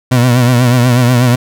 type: tone with vibrato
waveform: 30% pulse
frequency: 123.47 Hz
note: B2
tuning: in tune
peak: -4 dBFS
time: 0.11-1.36 s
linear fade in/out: 10 ms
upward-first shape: triangle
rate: 8.2 Hz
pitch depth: 82 cents each way
effects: none